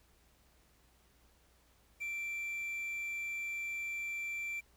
triangle tone with quantisation, 2349 Hz, D7, in tune, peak -35 dBFS, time 2-4.61 s, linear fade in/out 20 ms, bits 10, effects added 60 Hz sine -69 dBFS peak until 4.76 s + pink hiss -69 dBFS RMS until 4.76 s

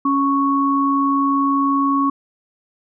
sine tone pair together, 277.2 / 1108.7 Hz, C#4 / C#6, 0 / 0 cents, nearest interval 2 octaves, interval 2400 cents, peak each -17 dBFS, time 0.05-2.1 s, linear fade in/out 5 ms, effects none

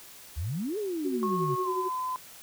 sine exponential two-way sweep, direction up then down, 67.8 to 440 to 132.5 Hz, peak -29 dBFS, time 0.36-1.56 s, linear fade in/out 20 ms, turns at 0.78 s
sine tone with tremolo, 370 Hz, F#4, in tune, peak -27 dBFS, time 1.04-1.89 s, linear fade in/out 20 ms, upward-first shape sine, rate 11 Hz, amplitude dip 65%
sine tone with pitch glide, 1091 to 1017.9 Hz, C#6 to C6, -28 to -48 cents, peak -29 dBFS, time 1.23-2.16 s, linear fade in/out 0 ms, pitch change -120 cents, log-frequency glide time 1.63-1.7 s
effects white hiss -49 dBFS RMS until 2.42 s

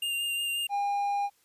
square tone with vibrato, 2799 Hz, F7, 3 cents sharp, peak -29 dBFS, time 0.02-0.67 s, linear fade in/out 5 ms, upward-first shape sine, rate 5.6 Hz, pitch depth 16 cents each way
triangle tone, 808 Hz, G#5, 48 cents flat, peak -24 dBFS, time 0.69-1.3 s, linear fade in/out 50 ms
effects white hiss -67 dBFS RMS until 1.44 s + resampled to 32000 Hz

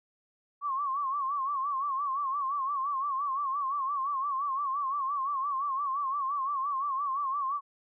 sine tone with vibrato, 1108.7 Hz, C#6, in tune, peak -28 dBFS, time 0.61-7.61 s, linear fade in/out 50 ms, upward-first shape sine, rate 5.8 Hz, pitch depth 100 cents each way, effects none

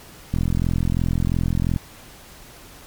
click train, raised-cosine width 5 ms, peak -9 dBFS, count 62, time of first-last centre 0.34-1.762 s, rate 42.9 Hz, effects pink hiss -44 dBFS RMS until 2.86 s + MP3 96 kbps

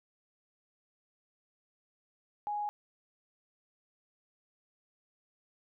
sine tone, 830.6 Hz, G#5, in tune, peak -32 dBFS, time 2.47-2.69 s, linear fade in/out 0 ms, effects none

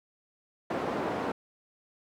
white band-pass noise, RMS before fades -32 dBFS, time 0.7-1.32 s, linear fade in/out 5 ms, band 160 to 740 Hz, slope 12 dB/octave, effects none

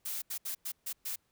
blue noise bursts at uneven times, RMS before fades -37 dBFS, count 6, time 0.05-0.22 / 0.3-0.38 / 0.45-0.55 / 0.65-0.72 / 0.86-0.93 / 1.05-1.16 s, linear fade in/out 10 ms, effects pink hiss -75 dBFS RMS until 1.31 s

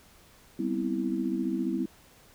sine chord, C major seventh, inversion second, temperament equal with one note detuned, 196 / 246.9 / 261.6 / 327.5 Hz, G3 / B3 / C4 / E4, 0 / 0 / 0 / -11 cents, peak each -33 / -33 / -33 / -31 dBFS, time 0.59-1.86 s, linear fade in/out 5 ms, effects pink hiss -57 dBFS RMS until 2.34 s

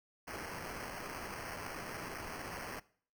violet noise with sample-and-hold, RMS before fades -44 dBFS, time 0.27-2.8 s, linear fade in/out 10 ms, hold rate 3675 Hz, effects noise-tail reverb RT60 0.5 s tail -20 dB re dry

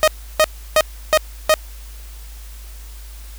sawtooth tone bursts, 622.3 Hz, D#5, in tune, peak -6 dBFS, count 5, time 0.03-1.54 s, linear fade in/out 0 ms, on 46 ms, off 320 ms, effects added 52 Hz sine -33 dBFS peak until 3.38 s + white hiss -44 dBFS RMS until 3.38 s

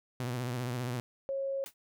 sawtooth tone with vibrato, 123.47 Hz, B2, in tune, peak -29 dBFS, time 0.2-1 s, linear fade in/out 0 ms, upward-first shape triangle, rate 15 Hz, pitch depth 90 cents each way
sine tone, 545 Hz, C#5, 29 cents flat, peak -31 dBFS, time 1.29-1.64 s, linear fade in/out 0 ms
white noise with exponential decay, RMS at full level -40 dBFS, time 1.66-1.74 s, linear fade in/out 2 ms, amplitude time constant 17 ms
effects none

